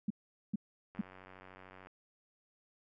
sine tone bursts, 207.7 Hz, G#3, in tune, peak -30 dBFS, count 3, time 0.08-1.012 s, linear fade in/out 5 ms, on 24 ms, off 430 ms
click train, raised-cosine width 0.5 ms, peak -38 dBFS, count 87, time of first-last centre 0.95-1.871 s, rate 93.4 Hz
effects none

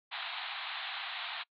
white band-pass noise, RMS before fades -40 dBFS, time 0.11-1.44 s, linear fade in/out 20 ms, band 680 to 4100 Hz, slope 96 dB/octave, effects noise-tail reverb RT60 0.1 s tail -25 dB re dry

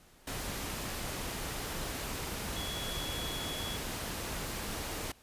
sine tone in noise, 3360 Hz, G#7, 19 cents sharp, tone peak -40 dBFS, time 2.56-3.77 s, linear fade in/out 5 ms, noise pink, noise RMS -38 dBFS, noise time 0.27-5.12 s, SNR -5 dB, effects pink hiss -61 dBFS RMS until 5.22 s + resampled to 32000 Hz

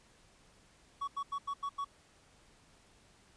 triangle tone bursts, 1122 Hz, C#6, 21 cents sharp, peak -32 dBFS, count 6, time 1.01-1.847 s, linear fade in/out 10 ms, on 67 ms, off 87 ms, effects pink hiss -64 dBFS RMS until 3.36 s + resampled to 22050 Hz

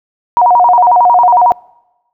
sine tone with vibrato, 830.6 Hz, G#5, in tune, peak -4 dBFS, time 0.37-1.52 s, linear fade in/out 0 ms, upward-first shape square, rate 11 Hz, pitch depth 240 cents each way, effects noise-tail reverb RT60 1.0 s tail -25 dB re dry

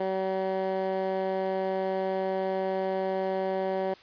15% pulse tone with band-pass filter, 190 Hz, F#3, 46 cents sharp, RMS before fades -29 dBFS, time 0-3.94 s, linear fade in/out 5 ms, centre 580 Hz, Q 1.1, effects white hiss -53 dBFS RMS until 4.02 s + resampled to 11025 Hz

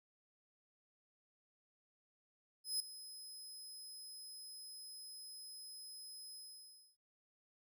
25% pulse tone with ADSR envelope, 5080 Hz, D#8, 35 cents sharp, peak -29 dBFS, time 2.64-6.97 s, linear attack 160 ms, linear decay 3 ms, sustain -16 dB, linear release 620 ms, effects none

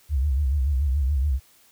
sine tone with vibrato, 69.2 Hz, C#2, 2 cents flat, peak -19 dBFS, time 0.09-1.4 s, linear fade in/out 50 ms, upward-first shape sine, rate 7 Hz, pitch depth 150 cents each way, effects white hiss -57 dBFS RMS until 1.71 s

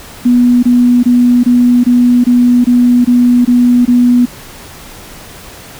sine tone bursts, 244.4 Hz, B3, 18 cents flat, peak -4 dBFS, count 10, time 0.25-4.257 s, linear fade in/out 10 ms, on 380 ms, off 23 ms, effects pink hiss -32 dBFS RMS until 5.79 s

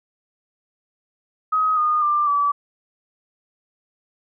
sine tone with pitch steps, 1264 / 1225.2 / 1187.6 / 1151.1 Hz, D#6 / D#6 / D6 / D6, +27 / -27 / +19 / -35 cents, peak -16 dBFS, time 1.52-2.52 s, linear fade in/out 10 ms, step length 250 ms, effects none

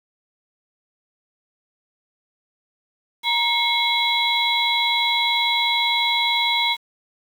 sine tone cluster, 940 / 2171 / 3353 / 3922 Hz, A#5 / C#7 / G#7 / B7, +14 / -37 / +16 / -13 cents, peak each -23 dBFS, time 3.23-6.77 s, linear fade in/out 50 ms, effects 7-bit

